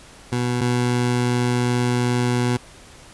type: tone pair in turn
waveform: 20% pulse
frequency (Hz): 122.6 / 122.6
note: B2 / B2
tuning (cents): -12 / -12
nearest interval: unison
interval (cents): 0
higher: neither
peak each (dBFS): -15 / -13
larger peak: second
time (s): 0.32-0.61 / 0.61-2.57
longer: second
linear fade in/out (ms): 5
effects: pink hiss -45 dBFS RMS until 3.13 s + resampled to 24000 Hz